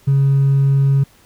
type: tone with hard clipping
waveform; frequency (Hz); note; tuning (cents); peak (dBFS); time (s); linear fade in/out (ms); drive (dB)
triangle; 137.7; C#3; -11; -10; 0.07-1.04; 10; 2
effects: pink hiss -51 dBFS RMS until 1.25 s